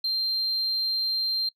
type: tone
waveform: sine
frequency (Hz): 4163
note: C8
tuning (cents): -10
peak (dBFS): -22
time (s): 0.04-1.49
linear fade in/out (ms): 5
effects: noise-tail reverb RT60 0.1 s tail -22 dB re dry + tanh soft clip ceiling -21 dBFS